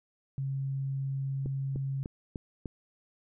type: tone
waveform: sine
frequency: 136 Hz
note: C#3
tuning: 33 cents flat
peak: -30 dBFS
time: 0.38-2.03 s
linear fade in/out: 0 ms
type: click train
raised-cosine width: 3 ms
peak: -24 dBFS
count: 5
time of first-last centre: 1.46-2.658 s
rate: 3.34 Hz
effects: none